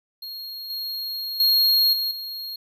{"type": "tone with level steps", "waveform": "square", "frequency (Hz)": 4269, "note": "C8", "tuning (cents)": 34, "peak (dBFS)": [-33, -28, -16, -23, -31], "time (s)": [0.22, 2.56], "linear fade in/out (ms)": 5, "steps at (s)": [0.7, 1.4, 1.93, 2.11], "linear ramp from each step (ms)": 2, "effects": []}